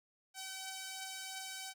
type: beating tone pair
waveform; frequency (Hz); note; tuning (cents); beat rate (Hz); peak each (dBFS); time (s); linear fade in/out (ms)
5% pulse; 764 / 766.9; G5 / G5; -45 / -38; 2.9; -32 / -39; 0.34-1.74; 50
effects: none